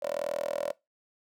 10% pulse tone with high-pass filter, 41.02 Hz, E1, 8 cents flat, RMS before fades -32 dBFS, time 0.02-0.72 s, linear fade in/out 10 ms, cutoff 570 Hz, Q 9.6, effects noise-tail reverb RT60 0.2 s tail -21 dB re dry

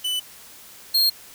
45% pulse tone pair in turn, 2993 / 4233 Hz, F#7 / C8, +19 / +19 cents, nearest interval tritone, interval 600 cents, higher second, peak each -22 / -15 dBFS, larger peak second, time 0.04-0.2 / 0.94-1.1 s, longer neither, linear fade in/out 10 ms, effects white hiss -45 dBFS RMS until 1.34 s

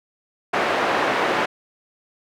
pink band-pass noise, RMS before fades -21 dBFS, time 0.53-1.46 s, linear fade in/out 10 ms, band 410 to 2000 Hz, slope 12 dB/octave, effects none

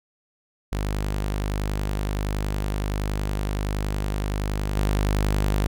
sawtooth tone with level steps, 50.7 Hz, G#1, 41 cents flat, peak -20 / -16 dBFS, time 0.72-5.67 s, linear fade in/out 5 ms, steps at 4.76 s, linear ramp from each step 10 ms, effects none

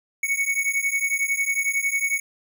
square beating tone pair, 2217 / 2228 Hz, C#7 / C#7, 0 / +8 cents, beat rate 11 Hz, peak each -25 dBFS, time 0.23-2.2 s, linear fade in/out 5 ms, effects none

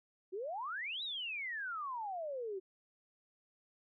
sine exponential two-way sweep, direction up then down, 353.8 to 3951 to 366 Hz, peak -38 dBFS, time 0.32-2.6 s, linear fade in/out 20 ms, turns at 1.03 s, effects none

